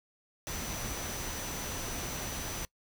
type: tone in noise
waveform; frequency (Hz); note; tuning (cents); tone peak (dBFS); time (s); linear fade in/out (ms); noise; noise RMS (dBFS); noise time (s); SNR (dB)
sine; 5970; F#8; +15; -43; 0.47-2.65; 0; pink; -38; 0.47-2.65; -8
effects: noise-tail reverb RT60 0.1 s tail -23 dB re dry